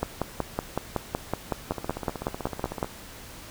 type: two click trains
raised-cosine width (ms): 1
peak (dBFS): -11 / -18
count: 16 / 19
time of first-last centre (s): 0.03-2.829 / 1.72-2.845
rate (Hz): 5.36 / 16
effects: pink hiss -44 dBFS RMS until 3.5 s